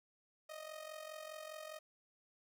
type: tone with amplitude modulation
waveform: sawtooth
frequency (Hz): 622.3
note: D#5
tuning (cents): 0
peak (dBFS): -40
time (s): 0.49-1.79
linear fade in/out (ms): 10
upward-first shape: sine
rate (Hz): 44.9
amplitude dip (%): 70
effects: none